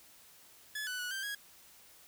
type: tone with pitch steps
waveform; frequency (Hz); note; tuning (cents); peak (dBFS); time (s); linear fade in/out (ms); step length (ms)
sawtooth; 1712 / 1493 / 1469 / 1570 / 1650; A6 / F#6 / F#6 / G6 / G#6; -48 / +15 / -13 / +2 / -12; -33; 0.75-1.35; 5; 120
effects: white hiss -59 dBFS RMS until 2.07 s